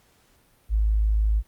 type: tone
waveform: sine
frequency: 53.2 Hz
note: G#1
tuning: 42 cents sharp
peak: -18 dBFS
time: 0.69-1.43 s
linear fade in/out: 50 ms
effects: pink hiss -61 dBFS RMS until 1.47 s + Opus 48 kbps